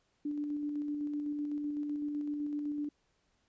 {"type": "tone with tremolo", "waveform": "sine", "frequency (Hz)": 293.7, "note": "D4", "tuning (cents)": 0, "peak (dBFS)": -32, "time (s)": [0.25, 2.89], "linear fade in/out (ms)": 5, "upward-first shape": "square", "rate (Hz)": 7.9, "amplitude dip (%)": 25, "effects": ["pink hiss -75 dBFS RMS until 3.48 s", "resampled to 16000 Hz"]}